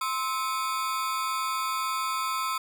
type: ring-modulated tone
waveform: 40% pulse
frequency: 1174.7 Hz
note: D6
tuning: in tune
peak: -23 dBFS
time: 0.01-2.58 s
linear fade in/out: 5 ms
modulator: 129 Hz
effects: none